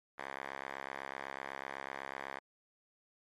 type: tone with band-pass filter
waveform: 5% pulse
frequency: 68 Hz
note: C#2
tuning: 33 cents flat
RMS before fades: -44 dBFS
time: 0.18-2.39 s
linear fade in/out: 5 ms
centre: 1400 Hz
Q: 2.7
effects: MP3 64 kbps